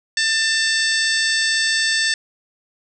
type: harmonic tone with a mistuned harmonic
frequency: 892 Hz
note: A5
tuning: 23 cents sharp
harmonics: 2 / 3 / 4 / 5 / 6 / 7 / 8 / 9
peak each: -19 / -29 / -25 / -24 / -25 / -31 / -37 / -28 dBFS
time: 0.17-2.14 s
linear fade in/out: 2 ms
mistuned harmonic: 5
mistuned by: +24 cents
effects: none